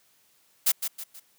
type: noise with echo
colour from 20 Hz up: blue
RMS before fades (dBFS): -21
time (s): 0.66-0.72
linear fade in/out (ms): 10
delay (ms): 160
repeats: 3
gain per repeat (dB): -8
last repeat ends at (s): 1.2
effects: white hiss -64 dBFS RMS until 1.38 s + high-pass 100 Hz 12 dB/octave